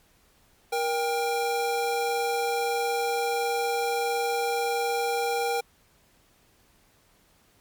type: tone pair together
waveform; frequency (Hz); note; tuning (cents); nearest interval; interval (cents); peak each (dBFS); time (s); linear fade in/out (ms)
square; 472.4 / 794.5; A#4 / G5; +23 / +23; major sixth; 900; -28; 0.72-5.61; 10
effects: pink hiss -62 dBFS RMS until 7.6 s + MP3 96 kbps